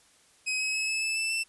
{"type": "tone with pitch steps", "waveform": "sawtooth", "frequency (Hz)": [2534, 2556, 2578, 2601, 2623, 2646, 2669], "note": ["D#7", "D#7", "E7", "E7", "E7", "E7", "E7"], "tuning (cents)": [31, 46, -39, -24, -9, 6, 21], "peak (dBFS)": -24, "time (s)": [0.46, 1.44], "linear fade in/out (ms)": 20, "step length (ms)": 140, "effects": ["white hiss -61 dBFS RMS until 1.48 s", "resampled to 24000 Hz"]}